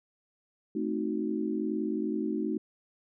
sine chord, A diminished seventh, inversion none, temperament equal with one note detuned, 219.2 / 261.6 / 311.1 / 370 Hz, A3 / C4 / Eb4 / Gb4, -6 / 0 / 0 / 0 cents, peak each -33 / -37 / -32 / -35 dBFS, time 0.75-2.58 s, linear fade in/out 5 ms, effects none

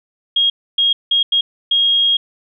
sine tone bursts at uneven times, 3265 Hz, G#7, 30 cents flat, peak -11 dBFS, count 5, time 0.36-0.5 / 0.78-0.93 / 1.11-1.23 / 1.32-1.41 / 1.71-2.17 s, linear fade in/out 5 ms, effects none

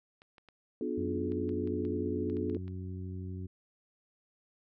clicks, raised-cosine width 0.3 ms, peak -39 dBFS, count 12, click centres 0.219 / 0.382 / 0.487 / 1.32 / 1.492 / 1.674 / 1.851 / 2.299 / 2.369 / 2.498 / 2.548 / 2.68 s
sine chord, B diminished seventh, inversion none, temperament just, 246.9 / 296.3 / 355.6 / 426.7 Hz, B3 / D4 / F4 / Ab4, 0 / +15 / +31 / +47 cents, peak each -37 dBFS, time 0.81-2.57 s, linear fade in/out 2 ms
harmonic tone, 92.5 Hz, F#2, in tune, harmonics 1 / 2 / 3 / 4, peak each -38 / -44 / -48 / -50 dBFS, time 0.97-3.47 s, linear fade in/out 10 ms
effects none

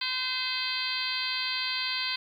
harmonic tone with a mistuned harmonic, 513 Hz, C5, 34 cents flat, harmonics 2 / 3 / 4 / 5 / 6 / 7 / 8 / 9, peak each -40 / -39 / -37 / -36 / -36 / -39 / -34 / -35 dBFS, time 0.01-2.16 s, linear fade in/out 5 ms, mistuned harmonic 6, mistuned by +50 cents, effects 10-bit

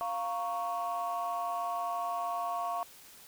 sine chord, Bb minor, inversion second, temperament equal, 698.5 / 932.3 / 1108.7 Hz, F5 / Bb5 / Db6, 0 / 0 / 0 cents, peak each -33 / -39 / -34 dBFS, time 0.01-2.83 s, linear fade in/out 0 ms, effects tanh soft clip ceiling -26 dBFS + white hiss -54 dBFS RMS until 3.27 s

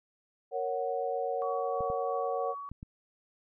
sine chord, F# major, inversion first, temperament equal, 466.2 / 554.4 / 740 Hz, A#4 / C#5 / F#5, 0 / 0 / 0 cents, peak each -34 dBFS, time 0.51-2.55 s, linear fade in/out 50 ms
sine tone with tremolo, 1128 Hz, C#6, 30 cents sharp, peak -36 dBFS, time 1.42-2.69 s, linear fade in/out 0 ms, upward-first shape sine, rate 3 Hz, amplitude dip 30%
clicks, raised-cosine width 5 ms, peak -30 dBFS, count 4, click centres 1.807 / 1.901 / 2.716 / 2.829 s
effects none

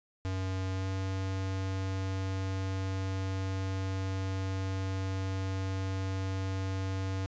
square tone with pitch glide, 94.4 to 95.44 Hz, F#2 to G2, +35 to -46 cents, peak -32 dBFS, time 0.25-7.26 s, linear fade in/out 0 ms, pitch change +19 cents, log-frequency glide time 0.73-0.88 s, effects resampled to 16000 Hz

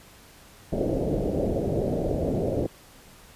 white low-pass noise, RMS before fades -26 dBFS, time 0.72-2.67 s, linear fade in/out 10 ms, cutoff 620 Hz, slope 48 dB/octave, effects pink hiss -51 dBFS RMS until 3.35 s + resampled to 32000 Hz

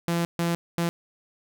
sawtooth tone bursts at uneven times, 170 Hz, F3, 46 cents flat, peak -19 dBFS, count 3, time 0.08-0.25 / 0.39-0.55 / 0.78-0.89 s, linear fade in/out 0 ms, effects none

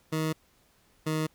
20% pulse tone pair in turn, 157.7 / 156.52 Hz, D#3 / D#3, +24 / +11 cents, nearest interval unison, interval 13 cents, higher first, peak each -22 dBFS, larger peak neither, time 0.12-0.33 / 1.06-1.27 s, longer neither, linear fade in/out 10 ms, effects pink hiss -65 dBFS RMS until 1.34 s

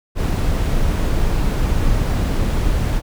brown noise, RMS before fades -17 dBFS, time 0.15-3.02 s, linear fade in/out 50 ms, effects none

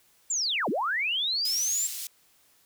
sine linear two-way sweep, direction down then up, 7510 to 174.61 to 7510 Hz, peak -25 dBFS, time 0.3-1.87 s, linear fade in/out 5 ms, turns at 0.69 s
white band-pass noise, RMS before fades -36 dBFS, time 1.45-2.07 s, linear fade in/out 2 ms, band 3700 to 16000 Hz, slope 12 dB/octave
effects white hiss -63 dBFS RMS until 2.65 s

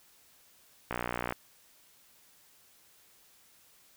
click train, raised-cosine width 0.5 ms, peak -17 dBFS, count 26, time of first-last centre 0.91-1.324 s, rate 60.4 Hz, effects white hiss -62 dBFS RMS until 3.96 s

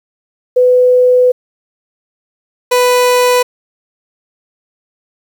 sine / 30% pulse tone pair in turn, 500 / 495.4 Hz, B4 / B4, +21 / +5 cents, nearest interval unison, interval 16 cents, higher first, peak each -5 dBFS, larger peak neither, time 0.56-1.32 / 2.71-3.43 s, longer first, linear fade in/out 10 ms, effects 7-bit

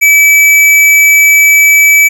square tone, 2300 Hz, D7, 37 cents flat, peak -3 dBFS, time 0.01-2.09 s, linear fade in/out 20 ms, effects none

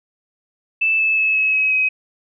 sine tone with pitch steps, 2637 / 2616 / 2595 / 2574 / 2553 / 2533 Hz, E7 / E7 / E7 / E7 / D#7 / D#7, 0 / -14 / -28 / -42 / +44 / +30 cents, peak -14 dBFS, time 0.81-1.89 s, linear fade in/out 10 ms, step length 180 ms, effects none

